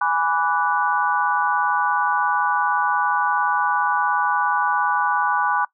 sine chord, G# half-diminished seventh, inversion none, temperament equal with one note detuned, 830.6 / 987.8 / 1159.2 / 1480 Hz, G#5 / B5 / D6 / F#6, 0 / 0 / -23 / 0 cents, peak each -23 dBFS, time 0.01-5.65 s, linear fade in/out 5 ms, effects noise-tail reverb RT60 0.1 s tail -21 dB re dry

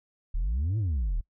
sine exponential two-way sweep, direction up then down, 34.65 to 114.5 to 35.13 Hz, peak -22 dBFS, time 0.34-1.21 s, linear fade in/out 10 ms, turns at 0.78 s, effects noise-tail reverb RT60 0.1 s tail -24 dB re dry + tanh soft clip ceiling -24 dBFS

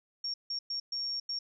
sine tone bursts at uneven times, 5530 Hz, F8, 18 cents flat, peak -32 dBFS, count 5, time 0.24-0.34 / 0.5-0.59 / 0.7-0.8 / 0.92-1.2 / 1.29-1.39 s, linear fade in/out 5 ms, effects none

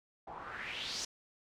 white noise with low-pass filter sweep, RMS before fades -42 dBFS, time 0.27-1.05 s, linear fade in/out 5 ms, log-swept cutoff 760 to 6200 Hz, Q 3.6, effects none

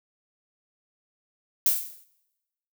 violet noise with exponential decay, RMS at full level -18 dBFS, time 1.66-2.04 s, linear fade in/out 2 ms, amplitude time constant 81 ms, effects noise-tail reverb RT60 1.0 s tail -22 dB re dry

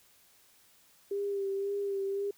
sine tone with vibrato, 397.2 Hz, G4, 23 cents sharp, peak -30 dBFS, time 1.11-2.31 s, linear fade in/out 5 ms, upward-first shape sine, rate 1.9 Hz, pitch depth 28 cents each way, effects white hiss -63 dBFS RMS until 2.37 s

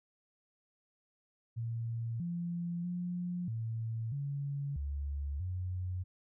sine tone with pitch steps, 115.4 / 172.4 / 177.3 / 113.1 / 141.1 / 71.1 / 91.2 Hz, A#2 / F3 / F3 / A2 / C#3 / C#2 / F#2, -17 / -22 / +26 / +48 / +31 / +45 / -24 cents, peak -34 dBFS, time 1.56-6.04 s, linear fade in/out 20 ms, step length 640 ms, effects none

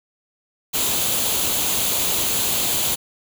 white noise with comb filter, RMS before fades -21 dBFS, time 0.73-2.96 s, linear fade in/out 20 ms, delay 0.28 ms, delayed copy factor +0.5, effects none

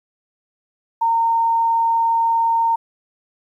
sine tone, 917 Hz, A#5, 29 cents flat, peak -14 dBFS, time 1.01-2.76 s, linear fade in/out 10 ms, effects 9-bit

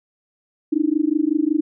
sine tone with amplitude modulation, 306.7 Hz, D#4, 25 cents flat, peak -12 dBFS, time 0.72-1.61 s, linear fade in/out 10 ms, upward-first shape sine, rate 25.4 Hz, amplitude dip 100%, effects none

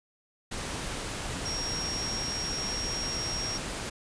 sine tone in noise, 5588 Hz, F8, in tune, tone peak -32 dBFS, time 1.45-3.58 s, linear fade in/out 10 ms, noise pink, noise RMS -35 dBFS, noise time 0.51-3.9 s, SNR 0 dB, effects resampled to 22050 Hz

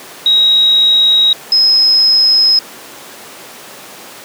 sine tone pair in turn, 3811 / 5122 Hz, A#7 / D#8, +38 / +49 cents, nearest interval perfect fourth, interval 511 cents, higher second, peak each -6 dBFS, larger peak neither, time 0.26-1.33 / 1.52-2.59 s, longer neither, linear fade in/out 2 ms, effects pink hiss -32 dBFS RMS until 4.24 s + high-pass 300 Hz 12 dB/octave

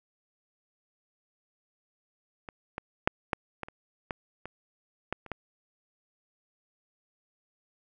clicks, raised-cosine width 0.5 ms, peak -25 / -19 / -6 / -11 / -19 / -29 / -17 / -24 / -15 / -30 / -18 dBFS, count 11, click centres 2.488 / 2.781 / 3.075 / 3.332 / 3.633 / 3.685 / 4.108 / 4.456 / 5.126 / 5.263 / 5.317 s, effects none

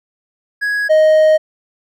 triangle tone pair in turn, 1665 / 623.7 Hz, G#6 / D#5, +4 / +4 cents, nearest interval octave + perfect fourth, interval 1700 cents, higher first, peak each -13 / -5 dBFS, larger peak second, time 0.61-0.89 / 0.89-1.38 s, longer second, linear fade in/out 20 ms, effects none

